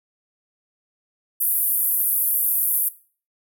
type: band-pass noise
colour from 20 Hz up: pink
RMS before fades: -21 dBFS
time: 1.4-2.89 s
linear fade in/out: 10 ms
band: 11000 to 15000 Hz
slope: 48 dB/octave
effects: noise-tail reverb RT60 0.4 s tail -17 dB re dry